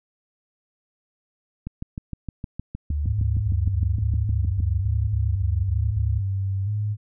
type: click train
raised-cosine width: 5 ms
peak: -18 dBFS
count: 20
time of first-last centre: 1.67-4.602 s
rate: 6.48 Hz
type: tone bursts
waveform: sine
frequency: 73.42 Hz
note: D2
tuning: in tune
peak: -22 dBFS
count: 12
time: 2.9-6.198 s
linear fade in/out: 10 ms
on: 240 ms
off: 38 ms
type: tone with vibrato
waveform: sine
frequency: 100.9 Hz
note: G#2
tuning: 49 cents flat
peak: -22 dBFS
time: 3.03-6.97 s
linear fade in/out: 50 ms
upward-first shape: square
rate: 1.1 Hz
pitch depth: 66 cents each way
effects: none